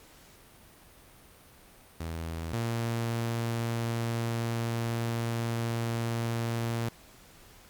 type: tone pair in turn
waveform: sawtooth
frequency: 82.1 / 116.11 Hz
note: E2 / A#2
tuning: -6 / -6 cents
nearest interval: tritone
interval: 600 cents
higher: second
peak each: -30 / -25 dBFS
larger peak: second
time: 2-2.53 / 2.53-6.89 s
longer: second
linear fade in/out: 5 ms
effects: pink hiss -55 dBFS RMS until 7.69 s + Opus 48 kbps